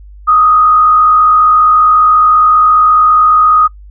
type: tone with frequency modulation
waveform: sine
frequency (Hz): 1244.5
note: D#6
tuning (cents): 0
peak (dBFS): -4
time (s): 0.27-3.68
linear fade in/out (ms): 20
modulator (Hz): 54.7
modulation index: 0.46
effects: noise-tail reverb RT60 0.1 s tail -23 dB re dry + added 50 Hz sine -31 dBFS peak until 3.9 s